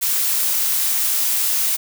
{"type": "noise", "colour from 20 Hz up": "blue", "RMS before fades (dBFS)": -19, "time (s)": [0.01, 1.77], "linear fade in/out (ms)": 20, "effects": []}